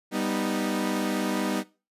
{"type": "chord", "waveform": "sawtooth", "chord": "G augmented", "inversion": "none", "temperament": "equal with one note detuned", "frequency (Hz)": [197.13, 246.9, 311.1], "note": ["G3", "B3", "D#4"], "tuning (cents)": [10, 0, 0], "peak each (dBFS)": -26, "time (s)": [0.11, 1.64], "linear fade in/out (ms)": 50, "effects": ["noise-tail reverb RT60 0.3 s tail -19 dB re dry", "resampled to 32000 Hz"]}